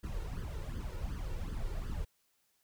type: noise with flanger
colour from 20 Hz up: brown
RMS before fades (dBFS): -38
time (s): 0.03-2.05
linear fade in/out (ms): 10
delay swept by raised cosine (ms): 0.62 to 2.22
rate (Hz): 2.7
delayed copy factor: +0.75
effects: white hiss -75 dBFS RMS until 2.63 s